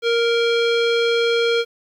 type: tone with low-pass filter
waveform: square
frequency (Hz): 466.2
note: A#4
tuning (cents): 0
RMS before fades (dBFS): -18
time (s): 0.02-1.65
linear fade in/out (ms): 50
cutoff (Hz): 3600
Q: 2.5
effects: 9-bit